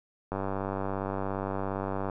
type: click train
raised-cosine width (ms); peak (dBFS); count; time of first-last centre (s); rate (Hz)
1; -18; 174; 0.32-2.098; 97.3
effects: none